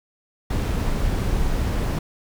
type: noise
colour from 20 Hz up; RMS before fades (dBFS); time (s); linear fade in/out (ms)
brown; -22; 0.5-1.99; 5
effects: none